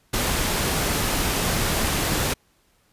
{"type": "noise", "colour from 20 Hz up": "pink", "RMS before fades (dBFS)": -23, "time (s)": [0.13, 2.34], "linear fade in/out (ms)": 10, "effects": ["pink hiss -63 dBFS RMS until 2.92 s", "resampled to 32000 Hz"]}